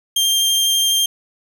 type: tone with vibrato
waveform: sawtooth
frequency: 3185 Hz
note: G7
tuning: 27 cents sharp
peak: -11 dBFS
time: 0.16-1.06 s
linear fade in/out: 5 ms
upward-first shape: sine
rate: 12 Hz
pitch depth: 9 cents each way
effects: none